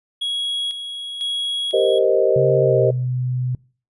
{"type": "tone with tremolo", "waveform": "triangle", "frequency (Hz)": 3322, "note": "G#7", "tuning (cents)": 0, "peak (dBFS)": -19, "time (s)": [0.21, 1.99], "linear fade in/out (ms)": 10, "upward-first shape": "square", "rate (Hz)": 1, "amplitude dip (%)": 55}
{"type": "chord", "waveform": "sine", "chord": "C minor seventh", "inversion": "second", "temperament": "equal", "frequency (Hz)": [392, 466.2, 523.3, 622.3], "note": ["G4", "Bb4", "C5", "Eb5"], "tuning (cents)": [0, 0, 0, 0], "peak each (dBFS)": -19, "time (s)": [1.73, 2.91], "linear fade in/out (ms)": 10}
{"type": "tone with pitch glide", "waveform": "sine", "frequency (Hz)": [135.9, 126.07], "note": ["C#3", "B2"], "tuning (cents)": [-34, 36], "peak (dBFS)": -19, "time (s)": [2.36, 3.55], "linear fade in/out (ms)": 2, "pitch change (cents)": -130, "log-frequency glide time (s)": [2.62, 2.82]}
{"effects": ["noise-tail reverb RT60 0.4 s tail -23 dB re dry", "resampled to 24000 Hz"]}